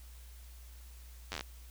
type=slowing click train; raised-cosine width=0.2 ms; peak=-20 dBFS; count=8; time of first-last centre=1.32-1.409 s; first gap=10 ms; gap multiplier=1.08; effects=added 60 Hz sine -49 dBFS peak until 1.7 s + white hiss -60 dBFS RMS until 1.7 s